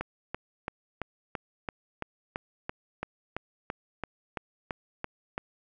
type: click train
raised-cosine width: 0.5 ms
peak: -17 dBFS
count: 17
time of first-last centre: 0.01-5.379 s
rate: 2.98 Hz
effects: none